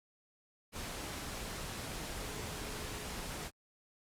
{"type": "tone in noise", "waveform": "sine", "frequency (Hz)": 422.7, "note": "G#4", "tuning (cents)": 31, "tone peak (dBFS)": -52, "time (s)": [2.18, 3.09], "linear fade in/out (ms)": 50, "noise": "pink", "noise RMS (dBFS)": -42, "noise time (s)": [0.72, 3.51], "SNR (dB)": -13, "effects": ["low-pass 12000 Hz 12 dB/octave", "Opus 48 kbps"]}